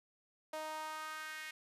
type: tone with high-pass filter sweep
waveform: sawtooth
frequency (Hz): 311.1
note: D#4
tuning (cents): 0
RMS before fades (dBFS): -44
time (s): 0.53-1.51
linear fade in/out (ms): 5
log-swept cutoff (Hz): 680 to 2000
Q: 2.9
effects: resampled to 32000 Hz